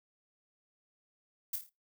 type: noise with echo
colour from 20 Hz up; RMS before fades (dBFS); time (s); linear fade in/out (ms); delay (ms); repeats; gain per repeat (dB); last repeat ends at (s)
violet; -34; 1.53-1.56; 5; 27; 5; -6; 1.695
effects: noise-tail reverb RT60 0.2 s tail -19 dB re dry